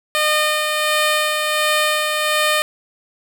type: tone with tremolo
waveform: 10% pulse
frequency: 609 Hz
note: D#5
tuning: 37 cents flat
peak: -6 dBFS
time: 0.15-2.62 s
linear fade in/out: 0 ms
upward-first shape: sine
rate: 1.4 Hz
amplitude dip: 35%
effects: none